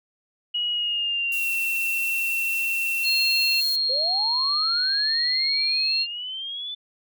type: tone with pitch glide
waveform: sine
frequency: 2903 to 2709 Hz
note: F#7 to E7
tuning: -34 to +47 cents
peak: -22 dBFS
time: 0.54-3.61 s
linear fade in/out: 10 ms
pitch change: -119 cents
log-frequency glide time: 0.72-1.54 s
type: noise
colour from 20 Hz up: violet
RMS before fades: -32 dBFS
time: 1.32-3.76 s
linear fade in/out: 2 ms
type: tone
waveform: sine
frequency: 4250 Hz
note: C8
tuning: 26 cents sharp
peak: -20 dBFS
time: 3.03-6.07 s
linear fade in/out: 50 ms
type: linear sweep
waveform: sine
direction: up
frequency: 492.8 to 3520 Hz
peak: -29 dBFS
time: 3.89-6.75 s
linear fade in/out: 10 ms
effects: MP3 96 kbps